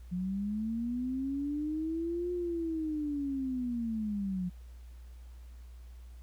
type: linear two-way sweep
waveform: sine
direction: up then down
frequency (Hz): 176.2 to 356.7 to 176.2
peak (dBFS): -31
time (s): 0.11-4.5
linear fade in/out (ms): 20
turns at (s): 2.32
effects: added 60 Hz sine -46 dBFS peak until 6.22 s + pink hiss -66 dBFS RMS until 6.22 s